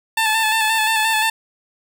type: tone with vibrato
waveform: 15% pulse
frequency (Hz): 880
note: A5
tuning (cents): 0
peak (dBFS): -9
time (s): 0.17-1.3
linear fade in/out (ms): 5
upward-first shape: square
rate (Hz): 5.7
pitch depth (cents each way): 26
effects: none